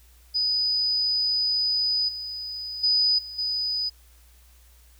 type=tone with level steps; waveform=sine; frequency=4978 Hz; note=D#8; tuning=in tune; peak=-21 / -31 / -18 / -35 / -24 dBFS; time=0.34-3.9 s; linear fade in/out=20 ms; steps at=2.08 / 2.83 / 3.18 / 3.38 s; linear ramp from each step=10 ms; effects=added 60 Hz sine -52 dBFS peak until 4.99 s + white hiss -59 dBFS RMS until 4.99 s